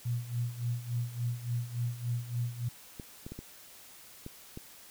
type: tone with tremolo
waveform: sine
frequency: 120 Hz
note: B2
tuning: 49 cents flat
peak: -28 dBFS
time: 0.05-2.69 s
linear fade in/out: 10 ms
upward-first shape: sine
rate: 3.5 Hz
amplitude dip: 80%
type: clicks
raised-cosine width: 3 ms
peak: -28 dBFS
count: 6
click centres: 2.998 / 3.265 / 3.32 / 3.39 / 4.264 / 4.574 s
effects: white hiss -53 dBFS RMS until 4.9 s